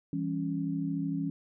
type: chord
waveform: sine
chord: C# diminished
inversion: first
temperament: just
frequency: 166.31 / 199.57 / 277.2 Hz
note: E3 / G3 / C#4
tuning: +16 / +31 / 0 cents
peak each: -33 / -38 / -32 dBFS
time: 0.13-1.3 s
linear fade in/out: 2 ms
effects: none